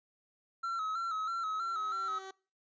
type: tone with vibrato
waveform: triangle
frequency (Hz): 1318.5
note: E6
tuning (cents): 0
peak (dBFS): -31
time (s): 0.63-2.19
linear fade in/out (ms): 10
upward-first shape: square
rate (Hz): 3.1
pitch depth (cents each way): 51
type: tone with exponential growth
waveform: 15% pulse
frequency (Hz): 382.9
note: G4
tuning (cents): -41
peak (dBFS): -36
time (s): 0.93-2.31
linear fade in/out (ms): 5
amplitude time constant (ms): 300
effects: noise-tail reverb RT60 0.4 s tail -25 dB re dry + resampled to 16000 Hz